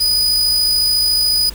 40% pulse tone with amplitude modulation, 4960 Hz, D#8, 6 cents flat, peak -10 dBFS, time 0-1.5 s, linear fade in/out 10 ms, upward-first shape sine, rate 53.9 Hz, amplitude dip 30%, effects added 50 Hz sine -32 dBFS peak until 1.54 s + pink hiss -38 dBFS RMS until 1.54 s

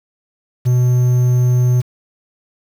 triangle tone with quantisation, 124.1 Hz, B2, 9 cents sharp, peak -8 dBFS, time 0.65-1.82 s, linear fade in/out 20 ms, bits 6, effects none

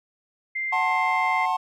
sine tone, 2093 Hz, C7, in tune, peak -25 dBFS, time 0.55-1.46 s, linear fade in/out 10 ms
triangle chord, F# diminished, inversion none, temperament just, 740 / 888 / 1065.6 Hz, F#5 / A5 / C6, 0 / +16 / +31 cents, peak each -24 dBFS, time 0.72-1.57 s, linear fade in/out 10 ms
effects none

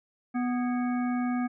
harmonic tone with a mistuned harmonic, 246.9 Hz, B3, in tune, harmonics 1 / 3 / 5 / 7 / 9, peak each -26 / -36 / -40 / -43 / -45 dBFS, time 0.34-1.48 s, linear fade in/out 20 ms, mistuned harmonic 7, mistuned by -83 cents, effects none

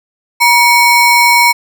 square ring-modulated tone, 1595 Hz, G6, 30 cents sharp, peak -3 dBFS, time 0.4-1.53 s, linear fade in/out 20 ms, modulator 643 Hz, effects none

